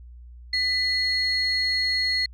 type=tone pair together; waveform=sine; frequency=1999 / 4306 Hz; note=B6 / C8; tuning=+20 / +49 cents; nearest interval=octave + minor second; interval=1329 cents; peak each=-24 / -22 dBFS; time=0.53-2.26 s; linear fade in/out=5 ms; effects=tanh soft clip ceiling -15 dBFS + added 60 Hz sine -41 dBFS peak until 2.33 s